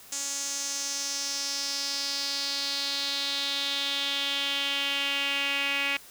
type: tone with band-pass filter sweep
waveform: sawtooth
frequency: 279.8 Hz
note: C#4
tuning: 16 cents sharp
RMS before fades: -30 dBFS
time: 0.12-5.97 s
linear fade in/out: 5 ms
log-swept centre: 6900 to 2500 Hz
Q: 4
effects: white hiss -50 dBFS RMS until 6.1 s